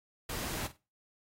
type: noise with echo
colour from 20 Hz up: pink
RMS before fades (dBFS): -38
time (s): 0.29-0.67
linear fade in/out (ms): 5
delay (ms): 48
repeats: 2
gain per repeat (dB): -15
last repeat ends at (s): 0.766
effects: noise-tail reverb RT60 0.3 s tail -21 dB re dry + AAC 48 kbps